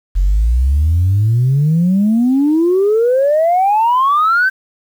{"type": "exponential sweep", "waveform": "sine", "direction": "up", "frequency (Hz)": [43.65, 1572], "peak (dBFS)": -8, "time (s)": [0.15, 4.5], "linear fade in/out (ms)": 20, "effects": ["tanh soft clip ceiling -6 dBFS", "7-bit"]}